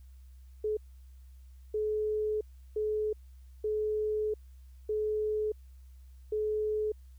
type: tone bursts at uneven times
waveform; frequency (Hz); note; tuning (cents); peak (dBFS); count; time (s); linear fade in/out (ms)
sine; 427.5; A4; -50; -28; 6; 0.64-0.77 / 1.74-2.41 / 2.76-3.13 / 3.64-4.34 / 4.89-5.52 / 6.32-6.92; 5
effects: added 64 Hz sine -49 dBFS peak until 7.18 s + white hiss -72 dBFS RMS until 7.18 s